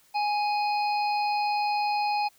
harmonic tone with a mistuned harmonic, 830.6 Hz, G#5, in tune, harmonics 1 / 3 / 5 / 6, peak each -24 / -34 / -38 / -40 dBFS, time 0.14-2.29 s, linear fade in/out 20 ms, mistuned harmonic 5, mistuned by +30 cents, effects white hiss -61 dBFS RMS until 2.38 s

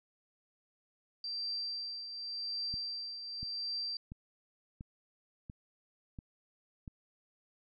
sine tone with tremolo, 4699 Hz, D8, in tune, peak -34 dBFS, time 1.24-3.97 s, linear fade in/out 2 ms, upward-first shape triangle, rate 0.89 Hz, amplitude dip 60%
click train, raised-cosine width 5 ms, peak -32 dBFS, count 7, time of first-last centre 2.74-6.878 s, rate 1.45 Hz
effects none

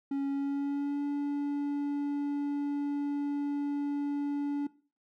triangle tone with pitch glide, 277.2 to 286.8 Hz, C#4 to D4, 0 to -41 cents, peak -27 dBFS, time 0.11-4.67 s, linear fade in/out 5 ms, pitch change +59 cents, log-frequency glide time 0.28-1.03 s, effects noise-tail reverb RT60 0.4 s tail -19 dB re dry

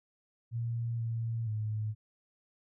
sine tone with pitch steps, 116.8 / 114.7 / 107.8 Hz, A#2 / A#2 / A2, +4 / -28 / -35 cents, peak -31 dBFS, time 0.51-1.95 s, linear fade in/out 50 ms, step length 480 ms, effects none

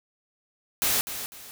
white noise with echo, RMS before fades -24 dBFS, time 0.82-1.01 s, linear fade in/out 0 ms, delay 250 ms, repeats 2, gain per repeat -10 dB, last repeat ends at 1.51 s, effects none

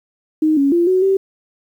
sine tone with pitch steps, 311.1 / 278.5 / 343.9 / 371.6 / 386.5 Hz, D#4 / C#4 / F4 / F#4 / G4, 0 / +8 / -27 / +7 / -24 cents, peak -11 dBFS, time 0.42-1.17 s, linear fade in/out 5 ms, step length 150 ms, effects 8-bit

